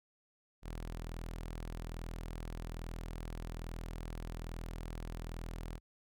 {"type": "tone", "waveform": "sawtooth", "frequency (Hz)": 41.19, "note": "E1", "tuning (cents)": -1, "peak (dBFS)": -37, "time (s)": [0.62, 5.8], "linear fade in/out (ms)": 50, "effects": []}